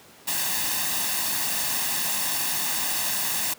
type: noise with comb filter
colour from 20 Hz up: white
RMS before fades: -26 dBFS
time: 0.27-3.54 s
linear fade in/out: 10 ms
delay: 1.1 ms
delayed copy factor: +0.6
effects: pink hiss -50 dBFS RMS until 3.58 s + high-pass 150 Hz 12 dB/octave